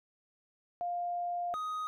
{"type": "tone pair in turn", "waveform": ["sine", "triangle"], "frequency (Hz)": [702, 1250.8], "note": ["F5", "D#6"], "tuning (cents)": [9, 9], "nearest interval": "minor seventh", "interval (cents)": 1000, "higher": "second", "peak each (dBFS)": [-32, -32], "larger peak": "neither", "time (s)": [[0.81, 1.54], [1.54, 1.87]], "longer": "first", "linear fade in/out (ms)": 0, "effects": []}